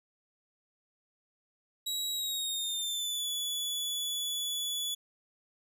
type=tone with pitch glide; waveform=sawtooth; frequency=3866 to 3424 Hz; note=B7 to A7; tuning=-38 to -48 cents; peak=-29 dBFS; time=1.86-4.95 s; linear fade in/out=10 ms; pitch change=-210 cents; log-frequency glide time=2.11-3.29 s; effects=none